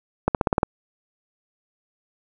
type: accelerating click train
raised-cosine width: 1 ms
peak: -4 dBFS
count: 7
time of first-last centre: 0.28-0.631 s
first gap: 68 ms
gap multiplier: 0.94
effects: none